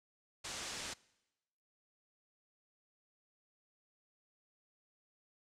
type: low-pass noise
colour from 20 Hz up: white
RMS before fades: -44 dBFS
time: 0.44-0.94 s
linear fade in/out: 10 ms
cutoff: 7700 Hz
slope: 24 dB/octave
effects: noise-tail reverb RT60 1.0 s tail -23 dB re dry + low-pass 12000 Hz 12 dB/octave